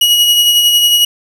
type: tone with tremolo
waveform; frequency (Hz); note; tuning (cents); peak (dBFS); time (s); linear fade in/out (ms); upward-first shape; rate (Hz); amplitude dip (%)
40% pulse; 2905; F#7; -32; -5; 0.01-1.05; 5; sine; 11; 35
effects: none